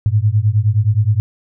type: beating tone pair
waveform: sine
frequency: 101.5 / 111.1 Hz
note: G#2 / A2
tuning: -39 / +17 cents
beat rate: 9.6 Hz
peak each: -14 dBFS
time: 0.06-1.2 s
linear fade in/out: 0 ms
effects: none